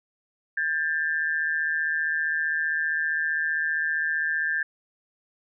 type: tone pair together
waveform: sine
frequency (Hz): 1604.7 / 1760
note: G6 / A6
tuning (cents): +40 / 0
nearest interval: major second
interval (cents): 160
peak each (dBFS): -26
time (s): 0.57-4.63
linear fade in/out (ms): 5
effects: none